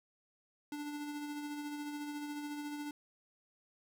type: tone with tremolo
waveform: square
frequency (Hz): 293.7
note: D4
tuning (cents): 0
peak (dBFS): -39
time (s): 0.72-2.91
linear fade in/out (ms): 2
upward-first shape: sine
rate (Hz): 14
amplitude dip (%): 35
effects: none